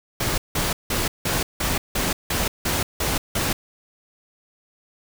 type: noise bursts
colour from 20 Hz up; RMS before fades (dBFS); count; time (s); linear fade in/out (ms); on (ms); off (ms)
pink; -23; 10; 0.2-3.53; 5; 180; 170
effects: none